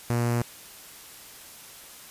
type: tone with notch filter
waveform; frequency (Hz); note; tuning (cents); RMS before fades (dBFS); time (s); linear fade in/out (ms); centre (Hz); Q
sawtooth; 119.2; A#2; +39; -25; 0.1-0.42; 0; 3500; 1.2
effects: white hiss -46 dBFS RMS until 2.1 s + resampled to 32000 Hz